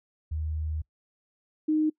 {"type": "tone pair in turn", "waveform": "sine", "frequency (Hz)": [77.78, 309], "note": ["D#2", "D#4"], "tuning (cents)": [0, -12], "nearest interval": "2 octaves", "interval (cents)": 2388, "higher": "second", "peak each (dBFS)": [-28, -21], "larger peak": "second", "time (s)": [[0.31, 0.82], [1.68, 1.9]], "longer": "first", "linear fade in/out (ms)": 10, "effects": ["noise-tail reverb RT60 0.1 s tail -24 dB re dry"]}